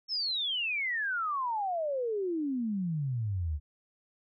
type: exponential sweep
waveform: sine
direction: down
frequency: 5440 to 70.4 Hz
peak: -29 dBFS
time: 0.08-3.6 s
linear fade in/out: 50 ms
effects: none